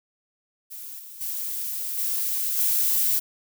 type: noise with level steps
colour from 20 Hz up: violet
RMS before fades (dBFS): -38 / -42 / -30 / -26 / -22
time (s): 0.7-3.2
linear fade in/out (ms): 20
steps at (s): 0.98 / 1.2 / 1.97 / 2.57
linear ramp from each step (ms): 20
effects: none